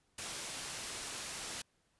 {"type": "low-pass noise", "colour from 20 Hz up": "white", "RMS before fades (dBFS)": -43, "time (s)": [0.18, 1.62], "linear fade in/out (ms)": 5, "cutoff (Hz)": 9500, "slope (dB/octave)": 12, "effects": ["pink hiss -75 dBFS RMS until 1.99 s", "resampled to 24000 Hz"]}